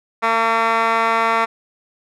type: tone with band-pass filter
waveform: 15% pulse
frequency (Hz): 227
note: A#3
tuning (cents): -46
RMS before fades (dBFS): -17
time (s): 0.22-1.46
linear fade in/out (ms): 20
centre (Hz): 1400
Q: 4.4
effects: none